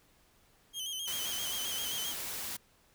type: tone with vibrato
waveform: sawtooth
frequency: 3136 Hz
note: G7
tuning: in tune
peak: -33 dBFS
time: 0.73-2.15 s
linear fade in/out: 50 ms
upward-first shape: square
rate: 7.6 Hz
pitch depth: 52 cents each way
type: noise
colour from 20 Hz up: white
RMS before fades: -39 dBFS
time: 1.07-2.57 s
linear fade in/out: 10 ms
effects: pink hiss -66 dBFS RMS until 2.94 s